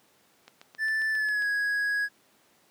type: click train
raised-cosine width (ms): 0.2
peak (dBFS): -29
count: 8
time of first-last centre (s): 0.48-1.422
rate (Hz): 7.43
type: tone with pitch glide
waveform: triangle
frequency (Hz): 1760 to 1661.2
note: A6 to G#6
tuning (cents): 0 to 0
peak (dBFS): -23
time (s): 0.78-2.09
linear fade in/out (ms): 50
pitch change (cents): -100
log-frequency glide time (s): 1.11-1.46
effects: pink hiss -63 dBFS RMS until 2.7 s + high-pass 200 Hz 12 dB/octave